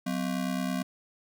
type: ring-modulated tone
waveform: square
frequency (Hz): 220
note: A3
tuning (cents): 0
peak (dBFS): -26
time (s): 0.06-0.83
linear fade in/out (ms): 10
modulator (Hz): 34.7
effects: none